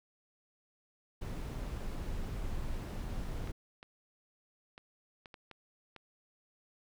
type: noise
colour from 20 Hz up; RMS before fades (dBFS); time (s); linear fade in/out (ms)
brown; -38; 1.21-3.52; 10
type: clicks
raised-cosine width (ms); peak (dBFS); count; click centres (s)
0.3; -33; 7; 3.474 / 3.829 / 4.779 / 5.258 / 5.342 / 5.513 / 5.963
effects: none